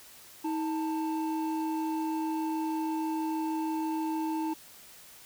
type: tone pair together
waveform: triangle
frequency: 317.8 / 887 Hz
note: D#4 / A5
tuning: +37 / +14 cents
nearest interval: octave + tritone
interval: 1777 cents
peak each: -28 / -33 dBFS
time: 0.44-4.54 s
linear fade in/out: 10 ms
effects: white hiss -52 dBFS RMS until 5.25 s